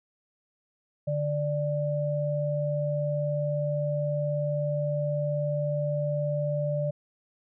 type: tone pair together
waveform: sine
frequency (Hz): 146.83 / 589.4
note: D3 / D5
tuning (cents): 0 / +6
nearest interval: 2 octaves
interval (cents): 2406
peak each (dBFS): -28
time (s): 1.07-6.91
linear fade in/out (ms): 10
effects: none